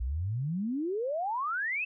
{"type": "exponential sweep", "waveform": "sine", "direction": "up", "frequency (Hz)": [56, 2690], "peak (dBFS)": -29, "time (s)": [0, 1.85], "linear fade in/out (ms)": 10, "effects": []}